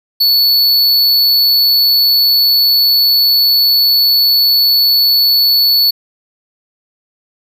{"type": "tone", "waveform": "square", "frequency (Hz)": 4435, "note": "C#8", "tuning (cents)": 0, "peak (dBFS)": -8, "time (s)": [0.2, 5.91], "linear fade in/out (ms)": 10, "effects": []}